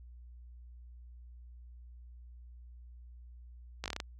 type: slowing click train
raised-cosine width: 0.2 ms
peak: -19 dBFS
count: 7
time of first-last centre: 3.84-4.002 s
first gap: 18 ms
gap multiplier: 1.16
effects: added 60 Hz sine -49 dBFS peak until 4.19 s